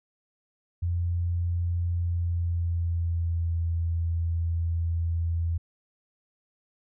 sine tone with pitch glide, 86.6 to 83.75 Hz, F2 to E2, -14 to +28 cents, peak -24 dBFS, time 0.82-5.58 s, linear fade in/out 10 ms, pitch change -58 cents, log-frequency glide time 1.93-3.57 s, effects none

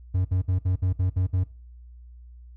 triangle tone bursts, 92.1 Hz, F#2, 7 cents flat, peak -18 dBFS, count 8, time 0.14-1.44 s, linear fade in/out 10 ms, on 110 ms, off 60 ms, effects noise-tail reverb RT60 0.4 s tail -20 dB re dry + added 60 Hz sine -43 dBFS peak until 2.56 s

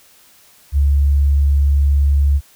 sine tone, 70.7 Hz, C#2, 35 cents sharp, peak -10 dBFS, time 0.72-2.41 s, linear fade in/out 50 ms, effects white hiss -49 dBFS RMS until 2.55 s

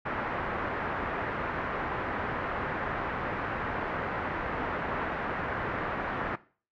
white low-pass noise, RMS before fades -33 dBFS, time 0.05-6.36 s, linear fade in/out 10 ms, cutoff 1700 Hz, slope 24 dB/octave, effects noise-tail reverb RT60 0.4 s tail -18 dB re dry

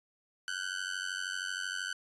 sawtooth tone with amplitude modulation, 1511 Hz, F#6, 36 cents sharp, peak -27 dBFS, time 0.48-1.93 s, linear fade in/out 0 ms, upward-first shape sine, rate 92.9 Hz, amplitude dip 95%, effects resampled to 22050 Hz

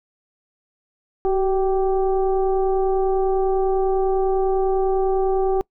sine tone with frequency modulation, 380 Hz, F#4, 46 cents sharp, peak -16 dBFS, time 1.25-5.61 s, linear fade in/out 0 ms, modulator 395 Hz, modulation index 0.84, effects noise-tail reverb RT60 0.1 s tail -25 dB re dry

